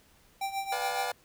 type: tone with tremolo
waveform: square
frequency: 783 Hz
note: G5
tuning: 2 cents flat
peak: -29 dBFS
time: 0.41-1.11 s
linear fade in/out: 5 ms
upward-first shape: triangle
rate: 7.2 Hz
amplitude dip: 80%
type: chord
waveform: 25% pulse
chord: B diminished seventh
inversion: none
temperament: just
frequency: 493.9 / 592.7 / 711.2 / 853.4 Hz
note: B4 / D5 / F5 / Ab5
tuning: 0 / +16 / +31 / +47 cents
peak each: -34 / -37 / -32 / -35 dBFS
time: 0.72-1.12 s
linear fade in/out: 5 ms
effects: pink hiss -62 dBFS RMS until 1.24 s